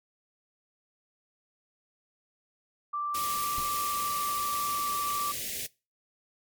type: tone with pitch glide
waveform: sine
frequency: 1174.7 to 1164.6 Hz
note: D6 to D6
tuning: 0 to -15 cents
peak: -29 dBFS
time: 2.93-5.32 s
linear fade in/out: 10 ms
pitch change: -15 cents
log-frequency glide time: 3.11-4.82 s
type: band-stop noise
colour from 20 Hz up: white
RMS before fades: -35 dBFS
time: 3.14-5.67 s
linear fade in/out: 10 ms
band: 640 to 1800 Hz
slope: 48 dB/octave
type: noise with exponential decay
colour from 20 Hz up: brown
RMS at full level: -34 dBFS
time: 3.58-3.73 s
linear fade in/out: 1 ms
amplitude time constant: 32 ms
effects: noise-tail reverb RT60 0.3 s tail -23 dB re dry + MP3 96 kbps